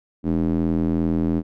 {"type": "tone with band-pass filter", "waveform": "square", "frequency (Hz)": 41.34, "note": "E1", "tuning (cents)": 6, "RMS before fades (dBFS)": -21, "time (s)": [0.23, 1.43], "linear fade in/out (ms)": 50, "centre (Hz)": 260, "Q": 2.7, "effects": []}